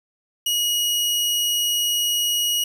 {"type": "tone", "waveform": "sawtooth", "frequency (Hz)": 2900, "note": "F#7", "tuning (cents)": -35, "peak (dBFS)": -16, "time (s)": [0.46, 2.64], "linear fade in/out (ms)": 5, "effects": ["8-bit"]}